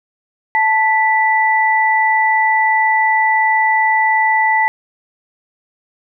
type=tone pair together; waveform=sine; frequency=878.6 / 1974 Hz; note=A5 / B6; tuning=-3 / -1 cents; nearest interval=octave + major second; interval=1402 cents; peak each=-13 / -14 dBFS; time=0.55-4.68 s; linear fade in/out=0 ms; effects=none